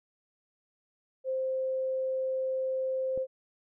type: tone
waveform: sine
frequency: 523.3 Hz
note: C5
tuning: in tune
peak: -28 dBFS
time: 1.24-3.27 s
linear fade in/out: 50 ms
type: click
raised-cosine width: 2 ms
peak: -30 dBFS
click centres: 3.176 s
effects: none